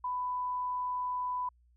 sine tone, 996 Hz, B5, 14 cents sharp, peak -31 dBFS, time 0.04-1.49 s, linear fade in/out 5 ms, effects added 60 Hz sine -62 dBFS peak until 1.76 s

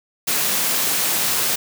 white high-pass noise, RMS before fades -20 dBFS, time 0.27-1.56 s, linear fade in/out 10 ms, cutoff 120 Hz, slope 48 dB/octave, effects none

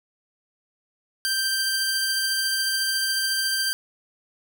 sawtooth tone pair together, 1568 / 4718 Hz, G6 / D8, 0 / +7 cents, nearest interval octave + perfect fifth, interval 1907 cents, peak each -22 dBFS, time 1.25-3.73 s, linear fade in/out 0 ms, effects none

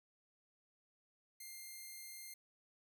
5% pulse tone, 2107 Hz, C7, 12 cents sharp, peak -39 dBFS, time 1.4-2.34 s, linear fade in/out 5 ms, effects none

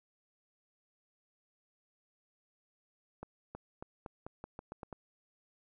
accelerating click train, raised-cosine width 1 ms, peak -29 dBFS, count 10, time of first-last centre 3.23-4.928 s, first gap 320 ms, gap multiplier 0.86, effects none

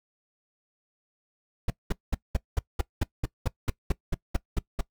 brown noise bursts, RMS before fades -23 dBFS, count 15, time 1.68-4.81 s, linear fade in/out 5 ms, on 22 ms, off 200 ms, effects noise-tail reverb RT60 0.1 s tail -21 dB re dry

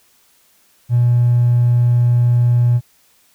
triangle tone with hard clipping, 120.8 Hz, B2, 38 cents flat, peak -10 dBFS, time 0.89-2.81 s, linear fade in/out 50 ms, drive 3 dB, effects white hiss -55 dBFS RMS until 3.34 s

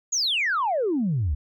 sine exponential sweep, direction down, 6970 to 65.41 Hz, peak -20 dBFS, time 0.12-1.35 s, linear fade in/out 10 ms, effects tanh soft clip ceiling -17 dBFS

